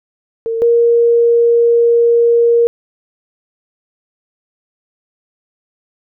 sine tone pair in turn, 455.6 / 469.2 Hz, A#4 / A#4, -40 / +11 cents, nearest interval minor second, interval 51 cents, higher second, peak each -15 / -7 dBFS, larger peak second, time 0.46-0.62 / 0.62-2.67 s, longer second, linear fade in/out 0 ms, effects none

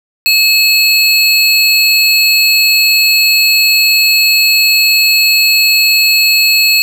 square tone pair together, 2580 / 4339 Hz, E7 / C#8, -38 / -38 cents, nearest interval major sixth, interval 900 cents, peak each -10 dBFS, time 0.26-6.82 s, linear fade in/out 0 ms, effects none

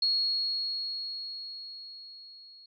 sine tone with level ramp, 4315 Hz, C#8, 47 cents flat, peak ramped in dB -23 to -50 dBFS, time 0.02-2.66 s, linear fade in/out 5 ms, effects none

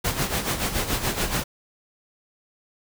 pink noise with tremolo, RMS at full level -23 dBFS, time 0.04-1.44 s, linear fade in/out 10 ms, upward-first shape sine, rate 7 Hz, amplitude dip 65%, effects none

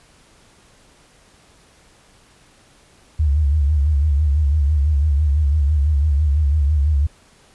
sine tone with vibrato, 73.4 Hz, D2, in tune, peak -13 dBFS, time 3.19-7.07 s, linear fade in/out 10 ms, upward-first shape sine, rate 6 Hz, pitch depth 110 cents each way, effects pink hiss -52 dBFS RMS until 7.54 s + resampled to 24000 Hz

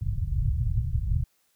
white low-pass noise, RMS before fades -26 dBFS, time 0.01-1.24 s, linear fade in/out 5 ms, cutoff 130 Hz, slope 48 dB/octave, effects white hiss -69 dBFS RMS until 1.55 s

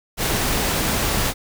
pink noise, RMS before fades -21 dBFS, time 0.17-1.34 s, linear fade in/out 50 ms, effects none

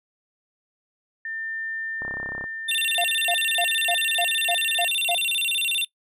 sine tone with tremolo, 1800 Hz, A6, 39 cents sharp, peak -28 dBFS, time 1.25-4.88 s, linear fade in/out 2 ms, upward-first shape sine, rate 0.51 Hz, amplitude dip 30%
click train, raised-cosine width 1 ms, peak -22 dBFS, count 15, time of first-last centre 2.02-2.44 s, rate 33.3 Hz
square tone with vibrato, 3136 Hz, G7, in tune, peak -22 dBFS, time 2.68-5.85 s, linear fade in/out 10 ms, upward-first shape square, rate 15 Hz, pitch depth 230 cents each way
triangle tone bursts, 698 Hz, F5, 1 cent flat, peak -21 dBFS, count 8, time 2.98-5.148 s, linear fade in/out 2 ms, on 61 ms, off 240 ms
effects noise-tail reverb RT60 0.1 s tail -19 dB re dry

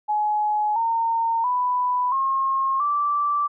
sine tone with pitch steps, 844 / 915.1 / 992.2 / 1075.7 / 1166.3 Hz, G#5 / A#5 / B5 / C6 / D6, +28 / -32 / +8 / +48 / -12 cents, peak -19 dBFS, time 0.08-3.48 s, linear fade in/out 20 ms, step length 680 ms, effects none

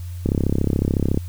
click train, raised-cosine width 3 ms, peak -6 dBFS, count 32, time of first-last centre 0.26-1.174 s, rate 33.9 Hz, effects added 88 Hz sine -28 dBFS peak until 1.28 s + white hiss -49 dBFS RMS until 1.28 s

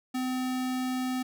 square tone, 255.6 Hz, C4, 40 cents flat, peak -29 dBFS, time 0.14-1.23 s, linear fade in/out 10 ms, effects none

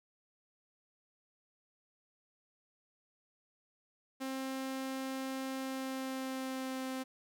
sawtooth tone with pitch glide, 265.1 to 261.3 Hz, C4 to C4, +23 to -2 cents, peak -33 dBFS, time 4.2-7.04 s, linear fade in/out 20 ms, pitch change -25 cents, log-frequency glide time 5.55-6.85 s, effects none

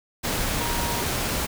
sine tone in noise, 944 Hz, A#5, 22 cents sharp, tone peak -32 dBFS, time 0.59-1.03 s, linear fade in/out 20 ms, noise pink, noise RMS -26 dBFS, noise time 0.23-1.47 s, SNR -9 dB, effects none

